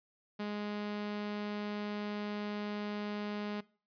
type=tone; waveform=sawtooth; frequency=207.7 Hz; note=G#3; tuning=in tune; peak=-32 dBFS; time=0.39-3.61 s; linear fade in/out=10 ms; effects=noise-tail reverb RT60 0.4 s tail -21 dB re dry + resampled to 11025 Hz